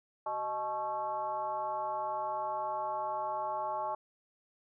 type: tone with frequency modulation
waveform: sine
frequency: 861 Hz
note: A5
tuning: 38 cents flat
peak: -32 dBFS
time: 0.26-3.95 s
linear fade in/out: 5 ms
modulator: 241 Hz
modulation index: 1.1
effects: none